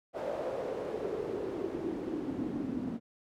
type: noise with band-pass filter sweep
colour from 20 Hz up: pink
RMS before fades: -36 dBFS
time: 0.13-3 s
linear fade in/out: 50 ms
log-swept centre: 590 to 240 Hz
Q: 4.3
effects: none